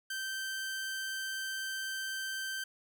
sawtooth tone, 1556 Hz, G6, 13 cents flat, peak -32 dBFS, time 0.1-2.64 s, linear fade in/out 5 ms, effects none

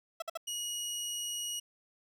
30% pulse tone bursts, 659.3 Hz, E5, in tune, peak -32 dBFS, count 3, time 0.2-0.374 s, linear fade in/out 5 ms, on 22 ms, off 54 ms
20% pulse tone, 2900 Hz, F#7, 35 cents flat, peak -30 dBFS, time 0.47-1.6 s, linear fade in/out 10 ms
effects none

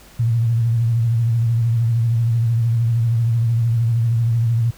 sine tone with vibrato, 115.9 Hz, A#2, 10 cents flat, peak -14 dBFS, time 0.19-4.71 s, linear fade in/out 10 ms, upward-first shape triangle, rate 13 Hz, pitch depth 68 cents each way, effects added 50 Hz sine -48 dBFS peak until 4.77 s + pink hiss -46 dBFS RMS until 4.77 s

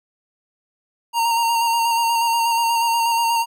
square tone with vibrato, 926 Hz, A#5, 12 cents flat, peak -17 dBFS, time 1.13-3.46 s, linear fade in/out 50 ms, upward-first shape square, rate 8.3 Hz, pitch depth 18 cents each way, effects none

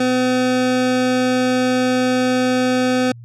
25% pulse tone, 253.7 Hz, B3, 47 cents sharp, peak -11 dBFS, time 0-3.12 s, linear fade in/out 5 ms, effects added 118 Hz sine -35 dBFS peak until 3.24 s + low-pass 7000 Hz 12 dB/octave

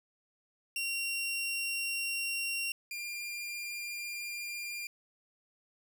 sawtooth tone pair in turn, 2750 / 2398 Hz, F7 / D7, -27 / +36 cents, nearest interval major second, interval 237 cents, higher first, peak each -29 / -34 dBFS, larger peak first, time 0.76-2.72 / 2.91-4.87 s, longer neither, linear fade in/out 2 ms, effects none

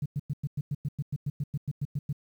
sine tone bursts, 143.7 Hz, D3, 37 cents flat, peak -26 dBFS, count 16, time 0.02-2.128 s, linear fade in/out 5 ms, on 38 ms, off 100 ms, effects tanh soft clip ceiling -22 dBFS + 10-bit

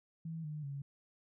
sine tone with pitch steps, 162.7 / 151.4 / 140 Hz, E3 / D#3 / C#3, -22 / -47 / +18 cents, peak -39 dBFS, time 0.25-0.82 s, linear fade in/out 5 ms, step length 190 ms, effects none

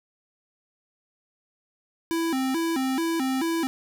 square tone with vibrato, 295 Hz, D4, 8 cents sharp, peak -24 dBFS, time 2.11-3.67 s, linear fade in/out 0 ms, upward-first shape square, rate 2.3 Hz, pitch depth 200 cents each way, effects none

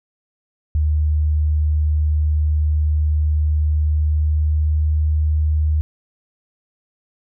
sine tone with pitch glide, 76 to 76.62 Hz, D#2 to D#2, -40 to -26 cents, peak -14 dBFS, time 0.75-5.81 s, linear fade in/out 0 ms, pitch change +14 cents, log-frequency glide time 3.8-4.94 s, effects none

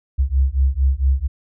sine beating tone pair, 65 / 69.4 Hz, C2 / C#2, -11 / +3 cents, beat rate 4.4 Hz, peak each -17 dBFS, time 0.18-1.28 s, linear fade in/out 20 ms, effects none

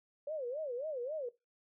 sine tone with vibrato, 550 Hz, C#5, 14 cents flat, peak -36 dBFS, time 0.27-1.29 s, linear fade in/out 5 ms, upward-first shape sine, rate 3.7 Hz, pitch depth 250 cents each way, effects noise-tail reverb RT60 0.2 s tail -17 dB re dry

